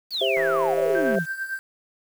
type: exponential sweep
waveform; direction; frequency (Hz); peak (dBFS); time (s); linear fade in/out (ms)
sine; down; 4758 to 146.83; -24; 0.1-1.26; 50
type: harmonic tone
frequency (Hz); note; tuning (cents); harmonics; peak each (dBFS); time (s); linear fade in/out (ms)
132.3; C3; +20; 3 / 4 / 5; -25 / -25 / -25; 0.21-1.19; 5
type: click train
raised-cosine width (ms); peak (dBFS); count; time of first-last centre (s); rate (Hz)
0.5; -21; 128; 0.37-1.154; 162
type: tone with tremolo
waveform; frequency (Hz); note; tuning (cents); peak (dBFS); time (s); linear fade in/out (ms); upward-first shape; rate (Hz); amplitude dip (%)
sine; 1568; G6; 0; -24; 0.95-1.59; 0; triangle; 9; 80
effects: 7-bit